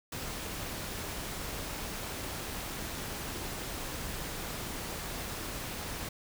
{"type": "noise with amplitude modulation", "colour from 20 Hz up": "pink", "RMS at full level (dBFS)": -37, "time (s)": [0.12, 6.09], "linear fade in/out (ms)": 5, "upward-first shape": "sine", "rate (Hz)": 237, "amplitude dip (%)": 35, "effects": []}